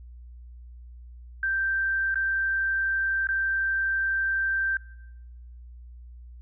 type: tone with dropouts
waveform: sine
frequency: 1568 Hz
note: G6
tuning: in tune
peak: -23 dBFS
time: 1.43-4.77 s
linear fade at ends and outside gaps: 2 ms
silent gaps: 2.144-2.156 / 3.271-3.288 s
effects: noise-tail reverb RT60 1.0 s tail -23 dB re dry + added 60 Hz sine -42 dBFS peak until 6.41 s